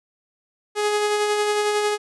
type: tone with tremolo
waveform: sawtooth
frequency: 417.9 Hz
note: G#4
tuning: 11 cents sharp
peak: -14 dBFS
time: 0.75-1.98 s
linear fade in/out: 50 ms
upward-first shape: sine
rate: 11 Hz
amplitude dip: 30%
effects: resampled to 24000 Hz